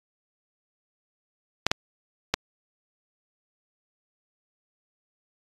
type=clicks; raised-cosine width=0.2 ms; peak=-3 dBFS; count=3; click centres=1.666 / 1.715 / 2.34 s; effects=AAC 32 kbps